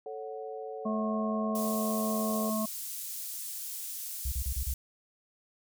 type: chord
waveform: sine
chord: F# minor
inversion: first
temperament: equal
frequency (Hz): 440 / 554.4 / 740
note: A4 / C#5 / F#5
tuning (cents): 0 / 0 / 0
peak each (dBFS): -39 / -43 / -43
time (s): 0.06-2.5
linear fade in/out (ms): 2
type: harmonic tone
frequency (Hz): 216.7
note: A3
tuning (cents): -26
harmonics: 1 / 3 / 5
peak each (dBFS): -30 / -35 / -37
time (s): 0.85-2.66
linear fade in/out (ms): 10
type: high-pass noise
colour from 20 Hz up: pink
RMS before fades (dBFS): -39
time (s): 1.55-4.74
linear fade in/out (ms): 2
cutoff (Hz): 8600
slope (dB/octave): 12
type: tone bursts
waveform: sine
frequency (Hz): 64.6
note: C2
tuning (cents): -21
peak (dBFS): -29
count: 5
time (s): 4.25-4.736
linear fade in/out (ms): 5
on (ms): 70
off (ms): 34
effects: none